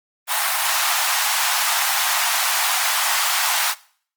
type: high-pass noise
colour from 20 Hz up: pink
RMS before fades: -20 dBFS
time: 0.27-3.75 s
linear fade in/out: 50 ms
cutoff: 740 Hz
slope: 48 dB/octave
effects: noise-tail reverb RT60 0.5 s tail -20 dB re dry + Opus 32 kbps